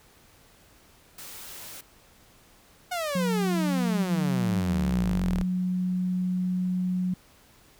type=noise; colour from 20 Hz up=white; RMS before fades=-42 dBFS; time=1.18-1.81 s; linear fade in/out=5 ms
type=exponential sweep; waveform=sawtooth; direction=down; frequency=739 to 34.89 Hz; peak=-24 dBFS; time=2.91-5.44 s; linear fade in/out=10 ms
type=tone; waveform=sine; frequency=182.5 Hz; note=F#3; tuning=24 cents flat; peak=-24 dBFS; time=3.15-7.14 s; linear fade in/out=5 ms
effects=pink hiss -57 dBFS RMS until 7.79 s